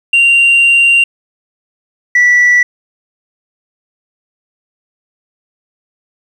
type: tone pair in turn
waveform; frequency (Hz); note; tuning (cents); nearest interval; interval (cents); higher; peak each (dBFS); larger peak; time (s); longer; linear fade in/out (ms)
sine; 2769 / 1958; F7 / B6; -15 / -15; tritone; 600; first; -3; neither; 0.13-1.04 / 2.15-2.63; first; 5
effects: tanh soft clip ceiling -3 dBFS + 7-bit